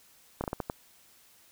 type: slowing click train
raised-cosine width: 1 ms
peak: -17 dBFS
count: 6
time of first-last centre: 0.41-0.699 s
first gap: 29 ms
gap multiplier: 1.35
effects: white hiss -60 dBFS RMS until 1.51 s